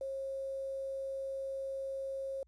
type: tone with quantisation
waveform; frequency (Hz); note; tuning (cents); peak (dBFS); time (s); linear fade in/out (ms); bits
sine; 540; C#5; -45; -36; 0.01-2.43; 2; 10
effects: added 60 Hz sine -64 dBFS peak until 2.47 s + resampled to 24000 Hz